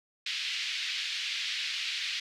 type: band-pass noise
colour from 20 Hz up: white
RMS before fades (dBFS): -34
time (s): 0.26-2.2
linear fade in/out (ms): 5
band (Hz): 2100 to 4200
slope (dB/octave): 24
effects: none